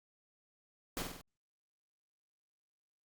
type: noise with echo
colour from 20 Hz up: pink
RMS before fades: -38 dBFS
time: 0.97-1.02 s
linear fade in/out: 0 ms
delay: 48 ms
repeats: 4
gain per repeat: -4 dB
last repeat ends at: 1.212 s
effects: Opus 48 kbps